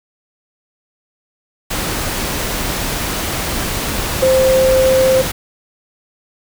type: tone in noise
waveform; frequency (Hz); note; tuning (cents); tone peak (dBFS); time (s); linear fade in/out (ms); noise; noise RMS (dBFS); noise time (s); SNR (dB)
sine; 523.3; C5; 0; -9; 4.22-5.22; 10; pink; -20; 1.7-5.32; +8
effects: none